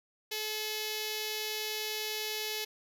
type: tone with notch filter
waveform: 5% pulse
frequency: 430 Hz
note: A4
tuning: 40 cents flat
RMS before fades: -36 dBFS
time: 0.31-2.65 s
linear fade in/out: 10 ms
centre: 1200 Hz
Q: 0.77
effects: none